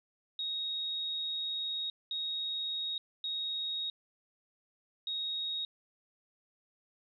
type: tone bursts at uneven times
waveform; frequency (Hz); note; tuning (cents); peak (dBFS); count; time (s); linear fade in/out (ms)
sine; 3761; A#7; +15; -33; 4; 0.39-1.9 / 2.11-2.98 / 3.24-3.9 / 5.07-5.65; 2
effects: none